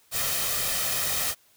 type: noise with comb filter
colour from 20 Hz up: white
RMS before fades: -27 dBFS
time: 0.11-1.35 s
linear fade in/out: 50 ms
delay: 1.6 ms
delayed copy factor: +0.55
effects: white hiss -61 dBFS RMS until 1.56 s